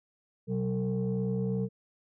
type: tone cluster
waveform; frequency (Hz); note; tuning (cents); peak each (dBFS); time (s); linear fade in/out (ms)
sine; 126.3 / 189.1 / 451.2; B2 / F#3 / A4; +39 / +38 / +44; -31 / -29 / -33; 0.47-1.69; 50
effects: tanh soft clip ceiling -22 dBFS